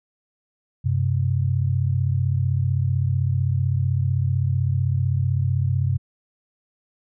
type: tone pair together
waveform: sine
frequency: 95.2 / 130.94 Hz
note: F#2 / C3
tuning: +50 / +2 cents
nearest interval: tritone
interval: 552 cents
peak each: -21 dBFS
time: 0.84-5.98 s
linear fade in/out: 20 ms
effects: none